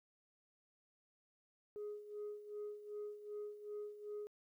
sine tone with tremolo, 417.2 Hz, G#4, 8 cents sharp, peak -40 dBFS, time 1.76-4.27 s, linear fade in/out 0 ms, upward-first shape sine, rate 2.6 Hz, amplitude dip 75%, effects tanh soft clip ceiling -40 dBFS + 13-bit

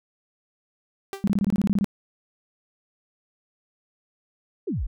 sawtooth tone with exponential decay, 392 Hz, G4, in tune, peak -24 dBFS, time 1.13-1.28 s, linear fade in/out 0 ms, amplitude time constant 32 ms
sine tone bursts, 200 Hz, G3, 35 cents sharp, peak -18 dBFS, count 11, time 1.24-1.844 s, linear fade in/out 0 ms, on 34 ms, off 23 ms
sine exponential sweep, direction down, 462.6 to 33.22 Hz, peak -24 dBFS, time 4.67-4.87 s, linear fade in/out 10 ms
effects none

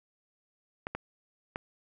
clicks, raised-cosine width 0.5 ms, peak -19 dBFS, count 3, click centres 0.869 / 0.95 / 1.559 s, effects none

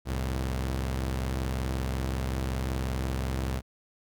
sawtooth tone pair together, 65.41 / 110.01 Hz, C2 / A2, 0 / 0 cents, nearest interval major sixth, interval 900 cents, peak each -25 / -32 dBFS, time 0.05-3.62 s, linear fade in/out 50 ms, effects none

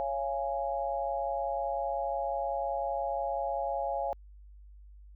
sine chord, Db major, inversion none, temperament equal with one note detuned, 554.4 / 684.9 / 830.6 Hz, Db5 / F5 / Ab5, 0 / -34 / 0 cents, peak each -34 dBFS, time 0-4.13 s, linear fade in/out 0 ms, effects added 50 Hz sine -49 dBFS peak until 5.15 s

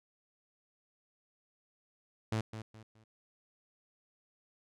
sawtooth tone with echo, 110 Hz, A2, in tune, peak -27 dBFS, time 2.32-2.41 s, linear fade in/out 5 ms, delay 210 ms, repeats 3, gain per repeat -10 dB, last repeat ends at 3.04 s, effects low-pass 8000 Hz 12 dB/octave

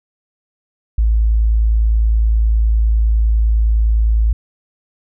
sine tone, 54.9 Hz, A1, 3 cents flat, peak -10 dBFS, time 0.98-4.33 s, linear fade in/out 5 ms, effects none

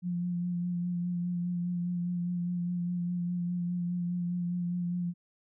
sine tone with vibrato, 175.8 Hz, F3, 12 cents sharp, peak -29 dBFS, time 0.02-5.14 s, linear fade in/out 50 ms, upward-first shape sine, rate 4.9 Hz, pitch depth 22 cents each way, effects none

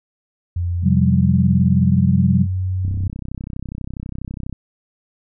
sine tone with pitch glide, 87.31 to 93.04 Hz, F2 to F#2, 0 to +10 cents, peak -18 dBFS, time 0.56-3.08 s, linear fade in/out 5 ms, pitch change +110 cents, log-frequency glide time 1.13-2.39 s
sine chord, C suspended fourth, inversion none, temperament equal with one note detuned, 130.81 / 177.15 / 196 Hz, C3 / F3 / G3, 0 / +25 / 0 cents, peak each -17 dBFS, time 0.82-2.47 s, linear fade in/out 50 ms
click train, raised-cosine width 5 ms, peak -16 dBFS, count 55, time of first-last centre 2.85-4.527 s, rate 32.2 Hz
effects none

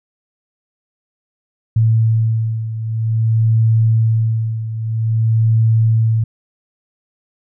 sine beating tone pair, 112 / 112.51 Hz, A2 / A2, +31 / +39 cents, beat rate 0.51 Hz, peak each -13 / -18 dBFS, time 1.76-6.24 s, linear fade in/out 5 ms, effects none

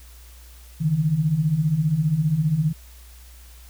sine beating tone pair, 143.4 / 158.4 Hz, D3 / D#3, -41 / +31 cents, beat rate 15 Hz, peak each -24 / -19 dBFS, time 0.8-2.73 s, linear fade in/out 20 ms, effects added 60 Hz sine -43 dBFS peak until 3.69 s + white hiss -51 dBFS RMS until 3.69 s

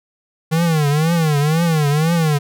square tone with vibrato, 156.4 Hz, D#3, 9 cents sharp, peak -14 dBFS, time 0.51-2.39 s, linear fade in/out 20 ms, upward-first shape triangle, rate 2 Hz, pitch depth 180 cents each way, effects none

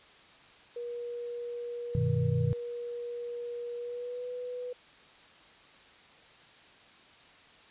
sine tone with pitch glide, 478.9 to 494.6 Hz, A#4 to B4, +47 to +3 cents, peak -35 dBFS, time 0.76-4.73 s, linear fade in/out 5 ms, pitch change +56 cents, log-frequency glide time 3.77-4.25 s
sine chord, G augmented, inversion none, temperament equal with one note detuned, 97.15 / 123.47 / 155.56 Hz, G2 / B2 / D#3, -15 / 0 / 0 cents, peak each -32 / -28 / -30 dBFS, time 1.95-2.53 s, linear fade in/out 0 ms
effects white hiss -56 dBFS RMS until 7.7 s + resampled to 8000 Hz

